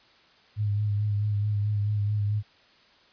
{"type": "tone with vibrato", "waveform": "sine", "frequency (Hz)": 103.83, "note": "G#2", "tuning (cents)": 0, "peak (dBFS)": -23, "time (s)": [0.56, 2.43], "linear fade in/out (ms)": 50, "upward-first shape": "sine", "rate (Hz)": 4.6, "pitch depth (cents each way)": 31, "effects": ["white hiss -58 dBFS RMS until 3.12 s", "resampled to 11025 Hz"]}